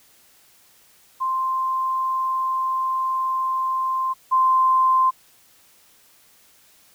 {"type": "tone pair in turn", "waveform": "sine", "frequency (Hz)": [1046.5, 1041.7], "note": ["C6", "C6"], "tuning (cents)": [0, -8], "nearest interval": "unison", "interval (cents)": 8, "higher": "first", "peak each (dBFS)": [-20, -14], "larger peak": "second", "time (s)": [[1.2, 4.14], [4.31, 5.11]], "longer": "first", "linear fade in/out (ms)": 20, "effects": ["white hiss -55 dBFS RMS until 6.94 s"]}